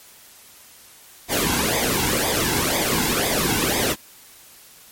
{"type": "noise with flanger", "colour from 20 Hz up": "pink", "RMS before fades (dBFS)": -21, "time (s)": [1.28, 3.96], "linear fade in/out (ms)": 50, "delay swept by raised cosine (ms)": [0.7, 1.68], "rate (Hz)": 2, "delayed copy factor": -0.75, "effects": ["white hiss -47 dBFS RMS until 4.91 s", "MP3 64 kbps"]}